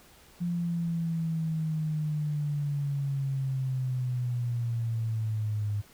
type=linear sweep; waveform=sine; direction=down; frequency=174.61 to 102.5 Hz; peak=-27 dBFS; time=0.4-5.82 s; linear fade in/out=20 ms; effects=pink hiss -56 dBFS RMS until 5.93 s